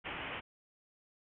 white low-pass noise, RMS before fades -42 dBFS, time 0.04-0.41 s, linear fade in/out 20 ms, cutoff 3100 Hz, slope 96 dB/octave, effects none

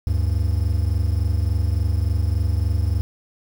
triangle tone pair together, 74.52 / 98 Hz, D2 / G2, +26 / 0 cents, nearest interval perfect fourth, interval 474 cents, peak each -18 / -19 dBFS, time 0.07-3.01 s, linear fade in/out 0 ms, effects 7-bit

